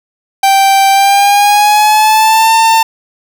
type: tone with pitch glide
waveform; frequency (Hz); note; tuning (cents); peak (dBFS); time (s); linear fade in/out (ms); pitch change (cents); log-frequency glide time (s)
45% pulse; 782 to 898.3; G5 to A5; -4 to +36; -5; 0.43-2.83; 5; +240; 0.91-2.52
effects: none